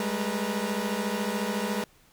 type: tone cluster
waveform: sawtooth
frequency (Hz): 198.9 / 212.9 / 489 / 924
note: G3 / G#3 / B4 / A#5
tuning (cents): +25 / +43 / -17 / -16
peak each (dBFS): -28 / -27 / -30 / -35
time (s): 0-1.84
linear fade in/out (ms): 2
effects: pink hiss -60 dBFS RMS until 2.12 s